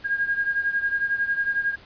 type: beating tone pair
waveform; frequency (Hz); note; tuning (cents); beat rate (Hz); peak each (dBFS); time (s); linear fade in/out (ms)
sine; 1623 / 1634; G#6 / G#6; -40 / -29; 11; -23 / -27; 0.04-1.76; 20
effects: pink hiss -49 dBFS RMS until 1.85 s + resampled to 11025 Hz